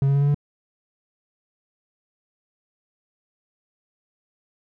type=tone with pitch steps; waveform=triangle; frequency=137.1 / 139.01 / 140.95 / 142.92 / 144.92 Hz; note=C#3 / C#3 / C#3 / D3 / D3; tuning=-19 / +5 / +29 / -47 / -23 cents; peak=-14 dBFS; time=0.02-0.345 s; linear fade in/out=2 ms; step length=65 ms; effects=none